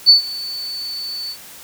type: tone with ADSR envelope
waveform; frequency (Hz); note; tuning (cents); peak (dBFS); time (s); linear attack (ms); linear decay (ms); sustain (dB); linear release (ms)
sine; 4487; C#8; +20; -3; 0.06-1.37; 32; 120; -21; 71
effects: white hiss -39 dBFS RMS until 1.63 s